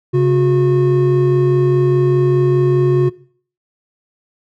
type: tone pair together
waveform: triangle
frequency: 135.8 / 362.5 Hz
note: C#3 / F#4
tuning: -35 / -35 cents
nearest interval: octave + perfect fourth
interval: 1700 cents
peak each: -11 dBFS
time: 0.13-3.1 s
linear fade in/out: 20 ms
effects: noise-tail reverb RT60 0.5 s tail -20 dB re dry